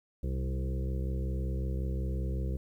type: harmonic tone with a mistuned harmonic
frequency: 65.41 Hz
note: C2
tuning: in tune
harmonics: 1 / 2 / 3 / 5 / 6 / 7 / 8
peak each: -31 / -37 / -41 / -45 / -47 / -48 / -49 dBFS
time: 0.23-2.57 s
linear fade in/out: 5 ms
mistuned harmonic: 2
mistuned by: -17 cents
effects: 11-bit